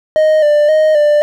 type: tone with vibrato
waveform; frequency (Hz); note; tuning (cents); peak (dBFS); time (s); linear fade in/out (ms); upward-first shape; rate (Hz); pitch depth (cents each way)
triangle; 607; D#5; -43; -5; 0.16-1.22; 0; square; 1.9; 41
effects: none